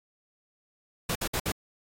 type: noise bursts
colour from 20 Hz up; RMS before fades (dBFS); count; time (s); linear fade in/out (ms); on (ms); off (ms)
pink; -30; 4; 1.09-1.52; 5; 64; 58
effects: AAC 48 kbps